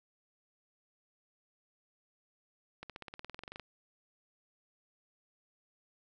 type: accelerating click train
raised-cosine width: 0.3 ms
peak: -28 dBFS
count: 16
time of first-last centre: 2.83-3.597 s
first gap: 67 ms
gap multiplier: 0.96
effects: none